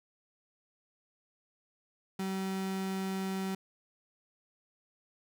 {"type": "tone", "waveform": "35% pulse", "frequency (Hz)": 191.1, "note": "G3", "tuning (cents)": -44, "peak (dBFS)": -31, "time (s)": [2.19, 3.55], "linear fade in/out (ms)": 5, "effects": []}